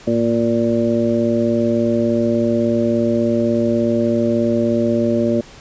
harmonic tone with a mistuned harmonic, 116.54 Hz, A#2, in tune, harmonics 1 / 2 / 3 / 4 / 5, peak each -26 / -17 / -20 / -25 / -20 dBFS, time 0.07-5.41 s, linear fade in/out 5 ms, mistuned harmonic 1, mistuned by -88 cents, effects pink hiss -41 dBFS RMS until 5.6 s + resampled to 16000 Hz

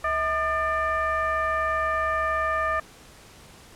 sine tone with frequency modulation, 1212 Hz, D#6, 46 cents flat, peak -22 dBFS, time 0.04-2.8 s, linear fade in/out 5 ms, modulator 571 Hz, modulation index 1.1, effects pink hiss -49 dBFS RMS until 3.75 s + low-pass 11000 Hz 12 dB/octave

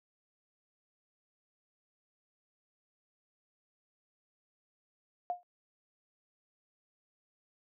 sine tone with exponential decay, 711 Hz, F5, 31 cents sharp, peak -27 dBFS, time 5.3-5.43 s, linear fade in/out 0 ms, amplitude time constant 28 ms, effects high-pass 400 Hz 12 dB/octave

